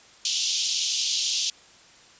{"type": "band-pass noise", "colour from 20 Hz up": "white", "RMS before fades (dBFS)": -26, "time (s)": [0.25, 1.5], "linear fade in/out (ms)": 2, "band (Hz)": [2900, 6700], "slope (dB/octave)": 48, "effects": ["white hiss -52 dBFS RMS until 2.19 s", "resampled to 16000 Hz"]}